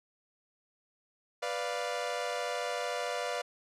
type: chord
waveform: sawtooth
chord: B diminished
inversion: none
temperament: equal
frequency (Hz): 493.9 / 587.3 / 698.5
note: B4 / D5 / F5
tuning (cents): 0 / 0 / 0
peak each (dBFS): -33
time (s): 1.42-3.42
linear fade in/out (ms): 10
effects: low-pass 8000 Hz 12 dB/octave